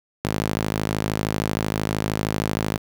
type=tone with high-pass filter; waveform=sawtooth; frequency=53 Hz; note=G#1; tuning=36 cents sharp; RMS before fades=-25 dBFS; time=0.24-2.78 s; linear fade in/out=10 ms; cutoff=140 Hz; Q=0.84; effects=8-bit